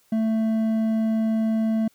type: tone with hard clipping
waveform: triangle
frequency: 221.5 Hz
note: A3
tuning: 12 cents sharp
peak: -21 dBFS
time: 0.12-1.88 s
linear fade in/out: 5 ms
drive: 9 dB
effects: white hiss -62 dBFS RMS until 1.94 s